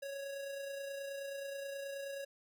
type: tone with amplitude modulation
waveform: square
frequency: 554.4 Hz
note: C#5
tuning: in tune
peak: -40 dBFS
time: 0.02-2.25 s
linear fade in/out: 10 ms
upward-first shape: sine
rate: 29.4 Hz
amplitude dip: 35%
effects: none